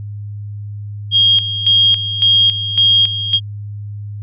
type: tone with tremolo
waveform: sine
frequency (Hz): 3246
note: G#7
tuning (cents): -40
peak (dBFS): -7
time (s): 1.11-3.4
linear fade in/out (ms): 50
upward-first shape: square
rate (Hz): 1.8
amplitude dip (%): 70
effects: added 103 Hz sine -24 dBFS peak until 4.22 s + resampled to 8000 Hz